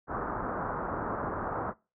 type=low-pass noise; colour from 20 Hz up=white; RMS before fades=-34 dBFS; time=0.07-1.74 s; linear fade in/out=50 ms; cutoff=1400 Hz; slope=48 dB/octave; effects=noise-tail reverb RT60 0.3 s tail -23 dB re dry